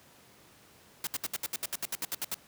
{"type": "noise bursts", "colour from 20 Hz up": "white", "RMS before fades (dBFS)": -33, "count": 14, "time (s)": [1.04, 2.344], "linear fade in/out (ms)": 2, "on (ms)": 30, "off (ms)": 68, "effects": ["pink hiss -58 dBFS RMS until 2.47 s", "high-pass 100 Hz 12 dB/octave"]}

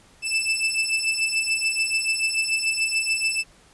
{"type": "beating tone pair", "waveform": "sawtooth", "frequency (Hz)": [2637, 2643.9], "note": ["E7", "E7"], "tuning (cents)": [0, 5], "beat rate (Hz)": 6.9, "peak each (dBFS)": -21, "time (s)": [0.22, 3.44], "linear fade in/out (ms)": 50, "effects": ["pink hiss -54 dBFS RMS until 3.73 s", "resampled to 24000 Hz"]}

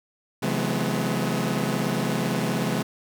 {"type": "tone cluster", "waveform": "sawtooth", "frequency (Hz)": [133.5, 164.6, 181.9, 212.3, 250.9], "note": ["C3", "E3", "F#3", "G#3", "B3"], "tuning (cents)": [35, -2, -29, 38, 28], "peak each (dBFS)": [-26, -26, -27, -24, -27], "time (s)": [0.42, 2.83], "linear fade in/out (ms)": 10, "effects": []}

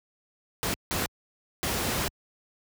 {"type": "noise bursts at uneven times", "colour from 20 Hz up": "pink", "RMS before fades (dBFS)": -28, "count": 3, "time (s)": [[0.63, 0.74], [0.91, 1.06], [1.63, 2.08]], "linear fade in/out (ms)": 0, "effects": ["high-pass 60 Hz 12 dB/octave"]}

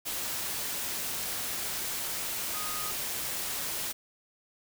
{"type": "tone in noise", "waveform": "sine", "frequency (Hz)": 1244.5, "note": "D#6", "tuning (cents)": 0, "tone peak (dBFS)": -39, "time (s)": [2.53, 2.92], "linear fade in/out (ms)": 20, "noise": "white", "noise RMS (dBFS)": -34, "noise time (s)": [0.05, 3.93], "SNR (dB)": -8, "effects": []}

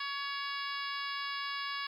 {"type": "harmonic tone", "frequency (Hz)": 562, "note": "C#5", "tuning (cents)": 24, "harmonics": [2, 3, 4, 5, 6, 7, 8, 9], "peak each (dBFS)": [-39, -41, -44, -45, -46, -47, -48, -46], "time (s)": [0, 1.87], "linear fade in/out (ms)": 5, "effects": ["11-bit"]}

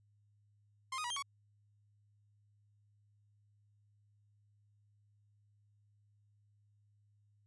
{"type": "tone with pitch steps", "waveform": "sawtooth", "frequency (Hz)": [1053, 1242, 966, 3184, 1118], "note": ["C6", "D#6", "B5", "G7", "C#6"], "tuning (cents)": [11, -3, -39, 26, 14], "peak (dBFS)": -34, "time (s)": [0.92, 1.225], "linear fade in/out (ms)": 5, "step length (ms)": 61, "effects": ["added 103 Hz sine -68 dBFS peak until 7.46 s", "resampled to 24000 Hz"]}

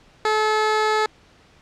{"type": "tone", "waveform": "15% pulse", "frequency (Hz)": 431.2, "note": "A4", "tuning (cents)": -35, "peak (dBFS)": -11, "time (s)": [0.25, 1.06], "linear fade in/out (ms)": 2, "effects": ["pink hiss -53 dBFS RMS until 1.61 s", "low-pass 5000 Hz 12 dB/octave"]}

